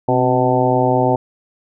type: harmonic tone with a mistuned harmonic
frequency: 126.2 Hz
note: B2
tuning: 38 cents sharp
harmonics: 1 / 2 / 3 / 4 / 5 / 6 / 7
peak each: -20 / -20 / -20 / -20 / -20 / -20 / -20 dBFS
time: 0.08-1.16 s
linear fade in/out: 5 ms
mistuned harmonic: 2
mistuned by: +63 cents
effects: none